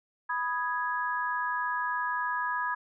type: chord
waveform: sine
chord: G# minor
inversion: first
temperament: equal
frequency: 987.8 / 1244.5 / 1661.2 Hz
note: B5 / D#6 / G#6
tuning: 0 / 0 / 0 cents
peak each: -31 / -35 / -32 dBFS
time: 0.29-2.75 s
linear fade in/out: 10 ms
effects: none